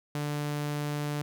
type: tone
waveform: sawtooth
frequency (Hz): 147.2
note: D3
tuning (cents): +4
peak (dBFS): -26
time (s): 0.15-1.22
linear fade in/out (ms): 2
effects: none